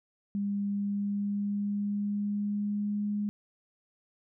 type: tone with pitch glide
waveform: sine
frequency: 201.6 to 206.7 Hz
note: G3 to G#3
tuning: +49 to -8 cents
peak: -28 dBFS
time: 0.35-3.29 s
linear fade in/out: 0 ms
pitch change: +43 cents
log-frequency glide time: 0.68-3.06 s
effects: none